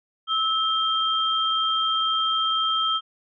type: tone pair together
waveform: sine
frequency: 1303 / 3181 Hz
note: E6 / G7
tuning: -20 / +25 cents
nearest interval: octave + minor third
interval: 1545 cents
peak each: -23 dBFS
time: 0.27-3.01 s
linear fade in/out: 50 ms
effects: none